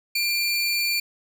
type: tone pair together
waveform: 45% pulse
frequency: 2388 / 4508 Hz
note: D7 / C#8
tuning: +28 / +28 cents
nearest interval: major seventh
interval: 1100 cents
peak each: -24 dBFS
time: 0.15-1 s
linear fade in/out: 5 ms
effects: none